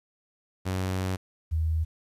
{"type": "tone pair in turn", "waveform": ["sawtooth", "sine"], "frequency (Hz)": [93.5, 79.95], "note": ["F#2", "D#2"], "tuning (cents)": [19, 48], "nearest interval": "minor third", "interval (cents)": 271, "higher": "first", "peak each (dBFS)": -23, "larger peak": "neither", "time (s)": [[0.65, 1.17], [1.51, 1.85]], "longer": "first", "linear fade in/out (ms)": 20, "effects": ["resampled to 32000 Hz", "10-bit"]}